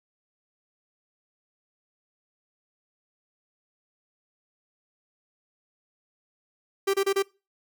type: tone bursts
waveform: 45% pulse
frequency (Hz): 392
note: G4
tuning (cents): 0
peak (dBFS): -21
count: 4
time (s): 6.87-7.226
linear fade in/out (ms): 10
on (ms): 68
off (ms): 28
effects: noise-tail reverb RT60 0.3 s tail -24 dB re dry